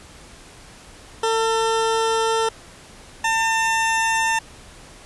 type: tone pair in turn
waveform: 20% pulse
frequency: 449.6 / 899.2 Hz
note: A4 / A5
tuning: +37 / +37 cents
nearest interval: octave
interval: 1200 cents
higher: second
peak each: -13 dBFS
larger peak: neither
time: 1.23-2.49 / 3.24-4.39 s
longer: first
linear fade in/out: 5 ms
effects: pink hiss -44 dBFS RMS until 5.05 s + resampled to 24000 Hz